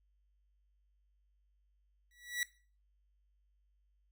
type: tone with exponential growth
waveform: sawtooth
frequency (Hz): 1944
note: B6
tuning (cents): -28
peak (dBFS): -27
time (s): 2.11-2.43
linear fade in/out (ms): 1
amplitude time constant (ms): 69
effects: noise-tail reverb RT60 0.4 s tail -19 dB re dry + added 50 Hz sine -70 dBFS peak until 4.11 s